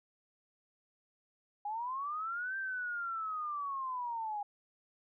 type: linear two-way sweep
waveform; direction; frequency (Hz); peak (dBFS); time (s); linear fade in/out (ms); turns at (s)
sine; up then down; 809 to 1580 to 809; -35; 1.65-4.43; 5; 2.57
effects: none